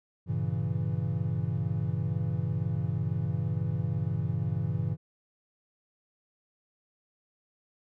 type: chord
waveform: triangle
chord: G diminished seventh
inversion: none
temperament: equal with one note detuned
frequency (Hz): 98.74 / 116.54 / 138.59 / 164.81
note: G2 / Bb2 / Db3 / Fb3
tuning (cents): +13 / 0 / 0 / 0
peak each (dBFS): -31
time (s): 0.26-4.97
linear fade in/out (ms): 50
effects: none